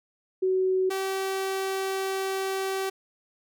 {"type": "tone pair in turn", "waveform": ["sine", "sawtooth"], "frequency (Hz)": [374.9, 384.8], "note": ["F#4", "G4"], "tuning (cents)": [23, -32], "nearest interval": "unison", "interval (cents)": 45, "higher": "second", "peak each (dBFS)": [-21, -23], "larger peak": "first", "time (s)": [[0.42, 0.9], [0.9, 2.9]], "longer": "second", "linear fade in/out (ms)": 10, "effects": []}